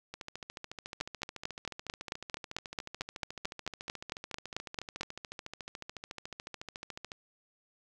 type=two click trains; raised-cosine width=0.2 ms; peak=-24 / -16 dBFS; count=98 / 19; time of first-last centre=0.14-7.118 / 1.01-5.01 s; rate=13.9 / 4.5 Hz; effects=none